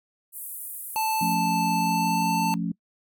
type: band-pass noise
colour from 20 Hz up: white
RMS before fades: -37 dBFS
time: 0.32-1.37 s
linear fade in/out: 50 ms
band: 9000 to 16000 Hz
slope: 48 dB/octave
type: tone with pitch glide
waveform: square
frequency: 880 to 888.7 Hz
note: A5 to A5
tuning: 0 to +17 cents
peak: -24 dBFS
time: 0.96-2.54 s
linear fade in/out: 0 ms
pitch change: +17 cents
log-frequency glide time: 1.76-2.3 s
type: chord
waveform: sine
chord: F augmented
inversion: none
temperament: equal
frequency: 174.61 / 220 / 277.2 Hz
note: F3 / A3 / C#4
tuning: 0 / 0 / 0 cents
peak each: -27 / -30 / -32 dBFS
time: 1.21-2.72 s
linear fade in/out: 5 ms
effects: noise-tail reverb RT60 0.1 s tail -24 dB re dry